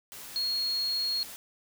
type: tone in noise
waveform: sine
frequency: 4300 Hz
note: C8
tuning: 47 cents sharp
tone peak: -27 dBFS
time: 0.36-1.23 s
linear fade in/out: 0 ms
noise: white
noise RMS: -44 dBFS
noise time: 0.12-1.36 s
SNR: +14 dB
effects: none